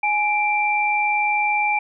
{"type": "tone pair together", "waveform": "sine", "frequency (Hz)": [836.4, 2354], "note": ["G#5", "D7"], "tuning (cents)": [12, 3], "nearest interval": "octave + tritone", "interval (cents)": 1791, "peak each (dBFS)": [-20, -20], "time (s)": [0.03, 1.79], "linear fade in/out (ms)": 5, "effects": []}